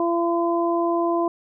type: harmonic tone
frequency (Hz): 340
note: F4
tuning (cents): -46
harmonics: 1 / 2 / 3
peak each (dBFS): -21 / -24 / -26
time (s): 0-1.28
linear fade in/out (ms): 2
effects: none